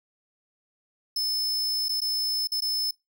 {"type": "tone with dropouts", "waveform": "45% pulse", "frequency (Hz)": 5240, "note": "E8", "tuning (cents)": -11, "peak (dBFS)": -25, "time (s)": [1.16, 2.91], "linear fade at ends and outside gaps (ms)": 5, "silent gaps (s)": [[1.885, 1.892], [2.005, 2.016], [2.473, 2.518], [2.606, 2.62]], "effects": ["noise-tail reverb RT60 0.2 s tail -22 dB re dry"]}